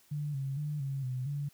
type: tone with pitch steps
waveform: sine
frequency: 147.6 / 136 / 149 / 136.7 / 127.6 / 143.6 Hz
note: D3 / C#3 / D3 / C#3 / C3 / D3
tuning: +9 / -33 / +25 / -24 / -43 / -39 cents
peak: -32 dBFS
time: 0.11-1.49 s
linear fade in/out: 10 ms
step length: 230 ms
effects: white hiss -64 dBFS RMS until 1.53 s